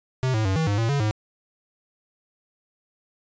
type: tone with pitch steps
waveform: square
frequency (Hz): 129.6 / 109.3 / 95.5 / 160.4 / 101.9 / 114.2 / 141.7 / 107.1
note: C3 / A2 / G2 / E3 / G#2 / A#2 / C#3 / A2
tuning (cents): -16 / -11 / -45 / -47 / -32 / -35 / +38 / -46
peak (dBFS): -21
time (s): 0.23-1.11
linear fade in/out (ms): 0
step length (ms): 110
effects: resampled to 16000 Hz